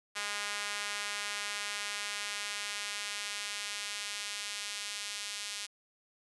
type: tone with high-pass filter sweep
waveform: sawtooth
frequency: 205.3 Hz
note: G#3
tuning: 20 cents flat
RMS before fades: -38 dBFS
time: 0.15-5.67 s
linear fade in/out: 20 ms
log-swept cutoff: 1600 to 3200 Hz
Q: 0.88
effects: resampled to 24000 Hz